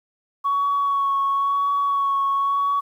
sine tone with vibrato, 1116 Hz, C#6, 11 cents sharp, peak -17 dBFS, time 0.44-2.81 s, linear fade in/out 20 ms, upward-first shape sine, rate 0.97 Hz, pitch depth 18 cents each way, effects tanh soft clip ceiling -14 dBFS + 9-bit

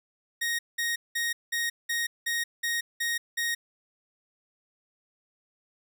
sawtooth tone bursts, 1869 Hz, A#6, 4 cents sharp, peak -23 dBFS, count 9, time 0.41-3.55 s, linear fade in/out 10 ms, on 180 ms, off 190 ms, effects none

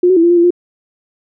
sine tone with pitch steps, 356.8 / 373.2 / 331.7 / 343.9 / 349.9 / 341.8 / 352.5 Hz, F4 / F#4 / E4 / F4 / F4 / F4 / F4, +37 / +15 / +11 / -27 / +3 / -37 / +16 cents, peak -6 dBFS, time 0.03-0.506 s, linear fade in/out 5 ms, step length 68 ms, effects none

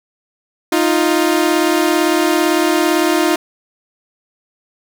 sawtooth tone pair together, 311.4 / 349.2 Hz, D#4 / F4, +2 / 0 cents, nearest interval major second, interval 198 cents, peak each -11 dBFS, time 0.72-3.36 s, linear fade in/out 5 ms, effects none

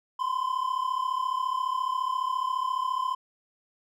triangle tone pair together, 1012 / 1046.5 Hz, B5 / C6, +42 / 0 cents, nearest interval minor second, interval 58 cents, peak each -27 dBFS, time 0.19-3.15 s, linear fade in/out 10 ms, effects none

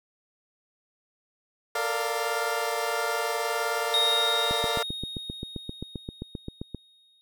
20% pulse chord, Bb major seventh, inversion third, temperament equal with one note detuned, 446.9 / 466.2 / 587.3 / 698.5 Hz, A4 / Bb4 / D5 / F5, +27 / 0 / 0 / 0 cents, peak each -28 / -28 / -27 / -26 dBFS, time 1.75-4.83 s, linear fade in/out 5 ms
triangle tone with exponential decay, 3729 Hz, A#7, in tune, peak -19 dBFS, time 3.94-7.21 s, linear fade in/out 0 ms, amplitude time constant 710 ms
click train, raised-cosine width 3 ms, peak -20 dBFS, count 18, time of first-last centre 4.51-6.747 s, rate 7.6 Hz
effects none

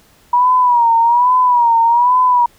sine tone with vibrato, 962 Hz, B5, 46 cents flat, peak -8 dBFS, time 0.33-2.46 s, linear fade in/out 5 ms, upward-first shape sine, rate 1.2 Hz, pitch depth 85 cents each way, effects pink hiss -50 dBFS RMS until 2.58 s

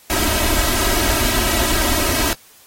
pink noise with comb filter, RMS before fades -18 dBFS, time 0.1-2.33 s, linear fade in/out 0 ms, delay 3.1 ms, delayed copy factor +0.9, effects white hiss -48 dBFS RMS until 2.66 s + AAC 48 kbps

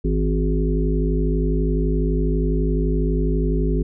harmonic tone with a mistuned harmonic, 52 Hz, G#1, 3 cents sharp, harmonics 1 / 3 / 5 / 7 / 8, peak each -19 / -24 / -26 / -27 / -28 dBFS, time 0.04-3.83 s, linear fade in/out 10 ms, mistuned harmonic 3, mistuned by +75 cents, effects none

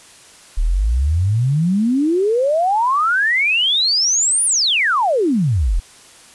sine exponential two-way sweep, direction up then down, 35.59 to 9880 to 35.59 Hz, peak -13 dBFS, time 0.57-5.8 s, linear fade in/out 10 ms, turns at 4.45 s, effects white hiss -44 dBFS RMS until 6.34 s + resampled to 24000 Hz

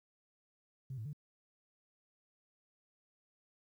sine tone with pitch steps, 132 / 109.5 / 147.3 Hz, C3 / A2 / D3, +16 / -8 / +6 cents, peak -39 dBFS, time 0.9-1.131 s, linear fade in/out 5 ms, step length 77 ms, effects tanh soft clip ceiling -35 dBFS + 12-bit

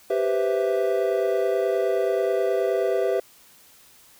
triangle chord, C major seventh, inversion second, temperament equal, 392 / 493.9 / 523.3 / 659.3 Hz, G4 / B4 / C5 / E5, 0 / 0 / 0 / 0 cents, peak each -22 / -24 / -27 / -24 dBFS, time 0.1-3.2 s, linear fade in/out 5 ms, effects white hiss -53 dBFS RMS until 4.19 s

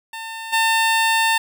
15% pulse tone with level steps, 900 Hz, A5, 39 cents sharp, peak -23 / -9 dBFS, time 0.13-1.38 s, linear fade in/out 5 ms, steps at 0.52 s, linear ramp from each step 20 ms, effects none

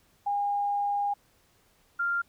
sine tone pair in turn, 812 / 1393.3 Hz, G#5 / F6, -39 / -4 cents, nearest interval major sixth, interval 935 cents, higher second, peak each -25 dBFS, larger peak neither, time 0.26-1.14 / 1.99-2.22 s, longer first, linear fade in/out 10 ms, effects pink hiss -65 dBFS RMS until 2.28 s

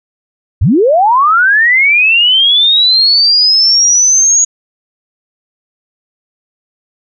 sine linear sweep, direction up, 61.2 to 6730 Hz, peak -5 dBFS, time 0.61-4.45 s, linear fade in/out 10 ms, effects none

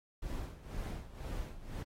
brown noise with tremolo, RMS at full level -38 dBFS, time 0.22-1.83 s, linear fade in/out 5 ms, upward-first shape sine, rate 2 Hz, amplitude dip 80%, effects AAC 48 kbps

